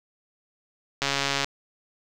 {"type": "click train", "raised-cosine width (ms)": 0.2, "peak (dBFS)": -7, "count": 60, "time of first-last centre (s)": [1.02, 1.444], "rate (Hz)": 139, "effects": []}